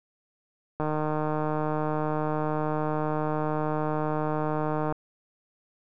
click train, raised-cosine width 1 ms, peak -15 dBFS, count 632, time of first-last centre 0.8-4.924 s, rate 153 Hz, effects none

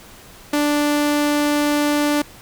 sawtooth tone, 293.7 Hz, D4, in tune, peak -12 dBFS, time 0.53-2.22 s, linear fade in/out 5 ms, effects pink hiss -43 dBFS RMS until 2.41 s

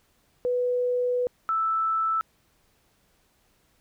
sine tone pair in turn, 493.9 / 1318.6 Hz, B4 / E6, 0 / 0 cents, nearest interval octave + perfect fourth, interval 1700 cents, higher second, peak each -22 dBFS, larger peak neither, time 0.45-1.27 / 1.49-2.21 s, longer first, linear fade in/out 0 ms, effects pink hiss -66 dBFS RMS until 3.8 s

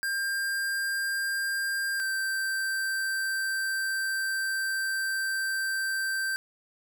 square tone pair in turn, 1595 / 1563.1 Hz, G6 / G6, +30 / -5 cents, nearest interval unison, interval 35 cents, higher first, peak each -28 dBFS, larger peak neither, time 0.03-2 / 2-6.36 s, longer second, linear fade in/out 0 ms, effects none

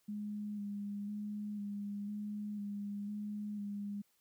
sine tone with vibrato, 205.8 Hz, G#3, 16 cents flat, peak -38 dBFS, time 0.08-4.02 s, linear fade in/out 10 ms, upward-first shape square, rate 1 Hz, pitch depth 21 cents each way, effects white hiss -75 dBFS RMS until 4.2 s

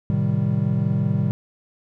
triangle chord, A half-diminished seventh, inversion none, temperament equal, 110 / 130.81 / 155.56 / 196 Hz, A2 / C3 / Eb3 / G3, 0 / 0 / 0 / 0 cents, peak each -22 dBFS, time 0.1-1.31 s, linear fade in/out 0 ms, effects none

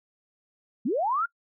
sine linear sweep, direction up, 189.4 to 1437 Hz, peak -23 dBFS, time 0.85-1.26 s, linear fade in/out 10 ms, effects noise-tail reverb RT60 0.1 s tail -25 dB re dry

